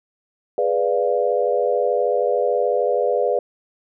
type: chord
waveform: sine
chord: G# diminished seventh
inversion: none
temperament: equal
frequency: 415.3 / 493.9 / 587.3 / 698.5 Hz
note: G#4 / B4 / D5 / F5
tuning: 0 / 0 / 0 / 0 cents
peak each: -23 / -20 / -22 / -25 dBFS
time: 0.58-3.39 s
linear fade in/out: 2 ms
effects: none